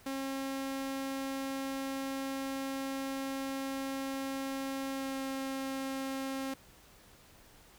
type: tone with pitch glide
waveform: sawtooth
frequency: 270 to 268.4 Hz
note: C#4 to C4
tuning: -45 to +44 cents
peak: -31 dBFS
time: 0.06-6.54 s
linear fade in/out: 5 ms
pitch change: -11 cents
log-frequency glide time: 4.9-5.22 s
effects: pink hiss -59 dBFS RMS until 7.78 s